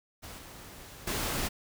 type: noise with level steps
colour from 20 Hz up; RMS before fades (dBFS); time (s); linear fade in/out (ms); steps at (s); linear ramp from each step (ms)
pink; -45 / -48 / -32; 0.22-1.49; 20; 0.38 / 1.07; 5
effects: none